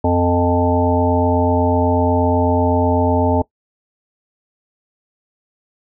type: harmonic tone with a mistuned harmonic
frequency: 88.1 Hz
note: F2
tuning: 16 cents sharp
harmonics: 1 / 3 / 5 / 7 / 9 / 10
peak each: -18 / -18 / -20 / -20 / -24 / -21 dBFS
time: 0.04-3.42 s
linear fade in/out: 5 ms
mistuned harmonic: 3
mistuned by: -30 cents
effects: noise-tail reverb RT60 0.1 s tail -20 dB re dry